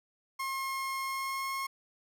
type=tone with pitch glide; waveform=30% pulse; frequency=1073 to 1081.1 Hz; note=C6 to C#6; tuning=+43 to -44 cents; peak=-30 dBFS; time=0.39-1.67 s; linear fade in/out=10 ms; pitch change=+13 cents; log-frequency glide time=1.03-1.54 s; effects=none